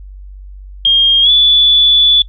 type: tone with pitch glide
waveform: sine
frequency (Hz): 3225 to 3456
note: G7 to A7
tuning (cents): +48 to -32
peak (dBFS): -5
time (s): 0.85-2.22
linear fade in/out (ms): 2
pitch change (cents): +120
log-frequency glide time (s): 1.22-1.3
effects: noise-tail reverb RT60 0.1 s tail -19 dB re dry + added 48 Hz sine -29 dBFS peak until 2.28 s

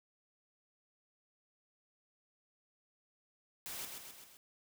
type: noise with echo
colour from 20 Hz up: white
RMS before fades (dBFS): -44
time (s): 3.66-3.85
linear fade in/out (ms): 0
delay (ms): 130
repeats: 4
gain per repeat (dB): -4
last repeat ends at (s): 4.37
effects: none

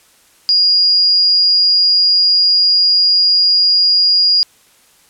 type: tone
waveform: sine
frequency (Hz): 4857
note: D#8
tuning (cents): -43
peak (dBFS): -8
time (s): 0.49-4.43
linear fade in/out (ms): 0
effects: white hiss -50 dBFS RMS until 5.09 s + low-pass 12000 Hz 12 dB/octave

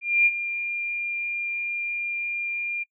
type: tone with ADSR envelope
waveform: sine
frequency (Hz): 2399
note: D7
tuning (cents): +36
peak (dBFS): -14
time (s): 0.01-2.84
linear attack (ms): 250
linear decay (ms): 41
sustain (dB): -12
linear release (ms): 16
effects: noise-tail reverb RT60 0.1 s tail -22 dB re dry

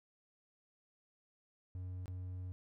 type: tone with dropouts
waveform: triangle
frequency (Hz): 91.5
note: F#2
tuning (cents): -19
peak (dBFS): -39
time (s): 1.75-2.52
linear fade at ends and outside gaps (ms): 0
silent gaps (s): 2.058-2.08
effects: none

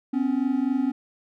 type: tone pair together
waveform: triangle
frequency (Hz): 253.7 / 277.6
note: B3 / C#4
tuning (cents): +47 / +3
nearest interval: major second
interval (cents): 156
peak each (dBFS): -22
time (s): 0.13-0.92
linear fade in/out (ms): 10
effects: none

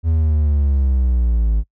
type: linear sweep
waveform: triangle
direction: down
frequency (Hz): 82.41 to 51.9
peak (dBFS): -11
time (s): 0.03-1.64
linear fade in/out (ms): 50
effects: noise-tail reverb RT60 0.1 s tail -25 dB re dry

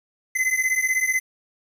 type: beating tone pair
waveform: square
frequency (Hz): 2031 / 2047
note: B6 / C7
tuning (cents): +48 / -38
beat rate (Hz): 16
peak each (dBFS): -24 / -23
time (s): 0.35-1.2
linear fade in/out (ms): 10
effects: resampled to 32000 Hz + 9-bit

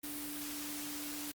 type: tone in noise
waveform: sine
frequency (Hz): 293.7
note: D4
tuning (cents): 0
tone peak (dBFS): -44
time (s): 0.03-1.32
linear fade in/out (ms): 10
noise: white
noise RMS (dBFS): -43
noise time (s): 0.03-1.32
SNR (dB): -4
effects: Opus 32 kbps

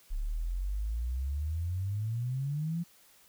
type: exponential sweep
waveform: sine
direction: up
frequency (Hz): 33.88 to 174.61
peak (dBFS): -30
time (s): 0.1-2.84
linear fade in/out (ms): 20
effects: white hiss -61 dBFS RMS until 3.28 s

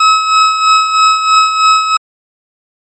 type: tone with tremolo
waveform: 40% pulse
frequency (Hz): 1285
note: E6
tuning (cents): -45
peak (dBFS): -3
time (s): 0-1.97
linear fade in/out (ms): 5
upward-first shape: sine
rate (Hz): 3.1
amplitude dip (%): 60
effects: low-pass 9000 Hz 12 dB/octave + MP3 32 kbps

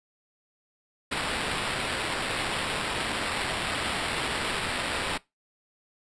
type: noise with sample-and-hold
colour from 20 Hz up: blue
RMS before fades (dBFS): -30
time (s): 1.11-5.18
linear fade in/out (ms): 10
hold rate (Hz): 6300
effects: noise-tail reverb RT60 0.2 s tail -21 dB re dry + resampled to 22050 Hz

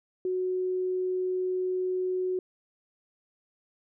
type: tone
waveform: sine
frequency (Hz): 368.7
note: F#4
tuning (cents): -6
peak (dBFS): -26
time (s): 0.25-2.39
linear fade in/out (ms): 2
effects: none

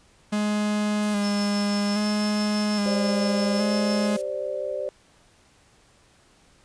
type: tone with vibrato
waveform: 45% pulse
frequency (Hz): 206.7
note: G#3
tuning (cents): -8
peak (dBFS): -22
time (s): 0.32-4.17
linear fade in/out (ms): 10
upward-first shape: square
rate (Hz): 0.61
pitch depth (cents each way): 23
type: noise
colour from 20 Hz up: blue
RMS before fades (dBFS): -40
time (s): 1.02-4.22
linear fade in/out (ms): 10
type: tone with tremolo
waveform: sine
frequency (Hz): 5274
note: E8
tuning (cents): 0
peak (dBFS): -31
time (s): 1.21-4.09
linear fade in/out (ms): 50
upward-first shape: sine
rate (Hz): 6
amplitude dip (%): 45
type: chord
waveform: sine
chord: G suspended fourth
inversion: none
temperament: just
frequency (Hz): 392 / 522.7 / 588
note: G4 / C5 / D5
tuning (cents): 0 / -2 / +2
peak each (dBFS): -35 / -30 / -29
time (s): 2.86-4.89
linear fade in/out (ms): 0
effects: pink hiss -58 dBFS RMS until 6.64 s + resampled to 22050 Hz

